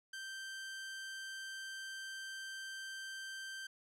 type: tone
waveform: sawtooth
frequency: 1564 Hz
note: G6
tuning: 4 cents flat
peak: -40 dBFS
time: 0.13-3.67 s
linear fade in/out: 5 ms
effects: low-pass 10000 Hz 12 dB/octave